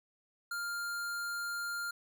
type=tone; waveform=square; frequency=1400 Hz; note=F6; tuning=4 cents sharp; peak=-36 dBFS; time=0.51-1.91 s; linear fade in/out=5 ms; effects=none